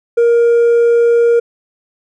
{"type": "tone with hard clipping", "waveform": "triangle", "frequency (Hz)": 469.7, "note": "A#4", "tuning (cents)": 13, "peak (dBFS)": -6, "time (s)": [0.17, 1.4], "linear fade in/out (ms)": 10, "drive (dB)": 1, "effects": []}